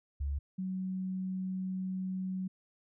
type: tone pair in turn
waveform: sine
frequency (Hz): 70.6 / 187.12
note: C#2 / F#3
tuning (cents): +32 / +20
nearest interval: octave + perfect fourth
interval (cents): 1688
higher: second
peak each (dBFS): -31 / -33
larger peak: first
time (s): 0.2-0.39 / 0.58-2.48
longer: second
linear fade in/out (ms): 10
effects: none